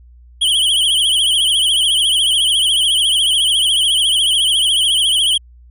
square tone with vibrato, 3136 Hz, G7, in tune, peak -12 dBFS, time 0.41-5.38 s, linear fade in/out 10 ms, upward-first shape triangle, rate 14 Hz, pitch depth 130 cents each way, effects added 60 Hz sine -40 dBFS peak until 5.7 s + resampled to 32000 Hz

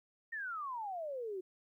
sine exponential sweep, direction down, 1864.7 to 359.4 Hz, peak -38 dBFS, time 0.32-1.41 s, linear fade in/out 10 ms, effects 13-bit

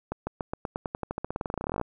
accelerating click train, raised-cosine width 1 ms, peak -16 dBFS, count 29, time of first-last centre 0.12-1.813 s, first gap 150 ms, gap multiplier 0.92, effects none

